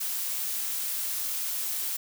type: noise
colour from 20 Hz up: blue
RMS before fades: -31 dBFS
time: 0-1.97 s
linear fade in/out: 10 ms
effects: none